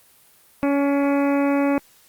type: harmonic tone with a mistuned harmonic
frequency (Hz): 281.3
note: C#4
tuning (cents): +26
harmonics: 1 / 2 / 3 / 4 / 5 / 6 / 7 / 8 / 9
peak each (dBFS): -18 / -23 / -29 / -32 / -35 / -39 / -38 / -37 / -38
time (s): 0.63-1.78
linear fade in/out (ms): 0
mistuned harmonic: 7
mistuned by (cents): +23
effects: white hiss -54 dBFS RMS until 2.08 s + Opus 32 kbps